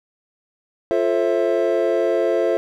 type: chord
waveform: triangle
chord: F major seventh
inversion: none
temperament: equal with one note detuned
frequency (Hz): 349.2 / 440 / 531.2 / 659.3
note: F4 / A4 / C5 / E5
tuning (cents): 0 / 0 / +26 / 0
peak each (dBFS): -20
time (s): 0.91-2.57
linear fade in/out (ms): 0
effects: none